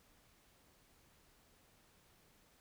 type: silence
effects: pink hiss -69 dBFS RMS until 2.6 s

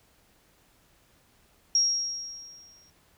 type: tone with exponential decay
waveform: sine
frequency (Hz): 5600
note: F8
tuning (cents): +4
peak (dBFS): -18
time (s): 1.75-2.9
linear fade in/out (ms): 2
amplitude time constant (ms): 250
effects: pink hiss -63 dBFS RMS until 3.17 s

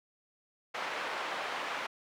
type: band-pass noise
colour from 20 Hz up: pink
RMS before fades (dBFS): -37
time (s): 0.74-1.87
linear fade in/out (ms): 10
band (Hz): 720 to 2500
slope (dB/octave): 12
effects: none

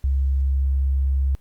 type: tone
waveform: sine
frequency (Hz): 67.6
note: C#2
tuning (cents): -43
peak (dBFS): -17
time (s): 0.04-1.35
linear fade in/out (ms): 0
effects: pink hiss -62 dBFS RMS until 1.4 s + Opus 48 kbps

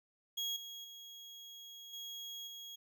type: tone with level steps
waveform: 35% pulse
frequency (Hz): 3300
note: G#7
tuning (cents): -12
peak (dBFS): -34 / -44 / -48 / -42 / -45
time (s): 0.37-2.76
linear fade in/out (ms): 10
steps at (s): 0.56 / 0.84 / 1.93 / 2.47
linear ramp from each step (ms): 5
effects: none

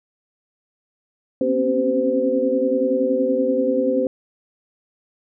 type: tone cluster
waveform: sine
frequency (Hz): 242.6 / 263.2 / 273.7 / 386.6 / 513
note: B3 / C4 / C#4 / G4 / C5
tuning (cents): -31 / +10 / -22 / -24 / -34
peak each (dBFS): -28 / -24 / -24 / -26 / -19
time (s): 1.41-4.07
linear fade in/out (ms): 2
effects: none

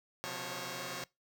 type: tone cluster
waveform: 5% pulse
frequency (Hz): 126.9 / 138.4 / 177.5 / 522 / 550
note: B2 / C#3 / F3 / C5 / C#5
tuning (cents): +47 / -2 / +28 / -4 / -14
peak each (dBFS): -35 / -39 / -33 / -38 / -31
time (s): 0.24-1.04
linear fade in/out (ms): 0
effects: noise-tail reverb RT60 0.2 s tail -22 dB re dry

